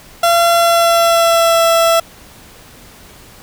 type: tone with pitch glide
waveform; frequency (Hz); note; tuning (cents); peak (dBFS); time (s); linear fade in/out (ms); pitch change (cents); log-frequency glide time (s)
30% pulse; 682 to 666; F5 to E5; -41 to +18; -6; 0.23-2; 5; -41; 0.52-1.63
effects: pink hiss -40 dBFS RMS until 3.42 s